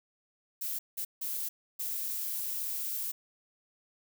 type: noise bursts at uneven times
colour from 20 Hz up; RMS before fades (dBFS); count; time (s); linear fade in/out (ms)
violet; -35; 4; 0.61-0.79 / 0.97-1.05 / 1.21-1.49 / 1.79-3.12; 10
effects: none